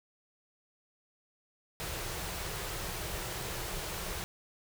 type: band-stop noise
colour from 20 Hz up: pink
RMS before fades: -38 dBFS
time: 1.8-4.24 s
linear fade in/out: 0 ms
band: 200 to 310 Hz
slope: 96 dB/octave
effects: none